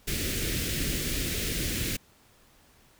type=band-stop noise; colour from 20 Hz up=pink; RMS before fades=-30 dBFS; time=0.07-1.97 s; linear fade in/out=10 ms; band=450 to 1800 Hz; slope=24 dB/octave; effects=pink hiss -60 dBFS RMS until 2.99 s